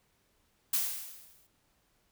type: noise with exponential decay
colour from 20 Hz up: blue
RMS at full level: -27 dBFS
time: 0.73-1.47 s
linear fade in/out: 5 ms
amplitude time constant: 160 ms
effects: pink hiss -72 dBFS RMS until 2.11 s